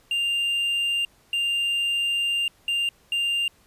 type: tone bursts at uneven times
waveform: triangle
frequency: 2794 Hz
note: F7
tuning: in tune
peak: -20 dBFS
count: 4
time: 0.11-1.05 / 1.33-2.48 / 2.68-2.89 / 3.12-3.48 s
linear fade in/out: 2 ms
effects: pink hiss -59 dBFS RMS until 3.66 s + resampled to 32000 Hz